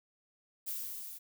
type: noise with level ramp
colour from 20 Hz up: violet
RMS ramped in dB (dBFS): -37 to -47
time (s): 0.66-1.19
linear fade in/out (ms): 20
effects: none